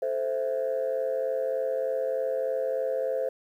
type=chord; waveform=sine; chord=A minor; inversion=none; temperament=equal; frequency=440 / 523.3 / 659.3 Hz; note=A4 / C5 / E5; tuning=0 / 0 / 0 cents; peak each=-32 / -26 / -32 dBFS; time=0.02-3.29 s; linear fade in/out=5 ms; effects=tanh soft clip ceiling -20 dBFS + 10-bit